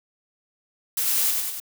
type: noise with echo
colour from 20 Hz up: blue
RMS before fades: -24 dBFS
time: 0.97-1.31 s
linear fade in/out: 5 ms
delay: 97 ms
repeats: 3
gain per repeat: -3 dB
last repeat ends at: 1.601 s
effects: none